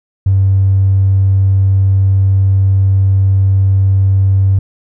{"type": "tone with tanh clipping", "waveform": "triangle", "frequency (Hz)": 96.7, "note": "G2", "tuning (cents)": -23, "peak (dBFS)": -6, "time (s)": [0.26, 4.59], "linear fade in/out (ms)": 5, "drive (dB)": 1, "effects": []}